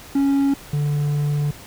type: tone pair in turn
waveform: triangle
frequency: 277.2 / 146.38 Hz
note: C#4 / D3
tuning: 0 / -5 cents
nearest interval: major seventh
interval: 1105 cents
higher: first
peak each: -13 / -16 dBFS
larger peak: first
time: 0.15-0.54 / 0.73-1.51 s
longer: second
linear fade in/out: 5 ms
effects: pink hiss -41 dBFS RMS until 1.66 s